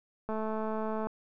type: click train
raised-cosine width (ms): 1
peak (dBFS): -22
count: 171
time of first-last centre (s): 0.29-1.07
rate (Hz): 218
effects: none